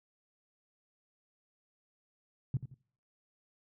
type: tone with echo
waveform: sine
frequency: 130.81 Hz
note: C3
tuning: in tune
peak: -27 dBFS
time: 2.54-2.57 s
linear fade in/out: 2 ms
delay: 86 ms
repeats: 2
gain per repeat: -11 dB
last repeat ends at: 2.742 s
effects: noise-tail reverb RT60 0.6 s tail -24 dB re dry